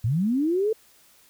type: linear sweep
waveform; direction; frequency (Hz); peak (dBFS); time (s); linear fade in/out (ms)
sine; up; 100 to 450.7; -20; 0.04-0.73; 5
effects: white hiss -57 dBFS RMS until 1.29 s